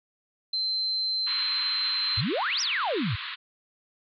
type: tone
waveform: sine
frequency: 4100 Hz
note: C8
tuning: 36 cents flat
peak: -25 dBFS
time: 0.53-2.21 s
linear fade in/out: 5 ms
type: band-pass noise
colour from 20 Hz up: white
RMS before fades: -36 dBFS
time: 1.26-3.36 s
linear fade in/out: 20 ms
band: 990 to 4200 Hz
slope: 96 dB/octave
type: exponential two-way sweep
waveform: sine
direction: up then down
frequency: 88.3 to 5920 to 88.3 Hz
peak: -25 dBFS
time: 2.17-3.16 s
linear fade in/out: 10 ms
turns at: 2.61 s
effects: none